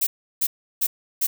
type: noise bursts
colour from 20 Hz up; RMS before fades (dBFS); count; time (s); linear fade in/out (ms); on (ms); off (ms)
violet; -21; 4; 0.01-1.27; 10; 60; 340
effects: none